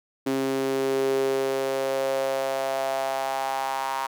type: tone with high-pass filter sweep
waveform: sawtooth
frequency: 134.4 Hz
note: C3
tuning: 47 cents sharp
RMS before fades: -26 dBFS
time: 0.26-4.07 s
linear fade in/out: 10 ms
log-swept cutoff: 310 to 940 Hz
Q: 5.1
effects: none